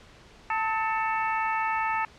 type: harmonic tone with a mistuned harmonic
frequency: 443.8 Hz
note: A4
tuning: 15 cents sharp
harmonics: 2 / 3 / 4 / 5 / 6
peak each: -27 / -31 / -33 / -35 / -37 dBFS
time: 0.5-2.05 s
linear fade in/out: 2 ms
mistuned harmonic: 3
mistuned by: -57 cents
effects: pink hiss -52 dBFS RMS until 2.18 s + low-pass 5000 Hz 12 dB/octave